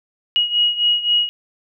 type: beating tone pair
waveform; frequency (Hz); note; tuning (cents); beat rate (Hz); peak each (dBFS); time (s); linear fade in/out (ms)
sine; 2895 / 2898.8; F#7 / F#7; -38 / -36; 3.8; -16 / -20; 0.36-1.29; 0
effects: none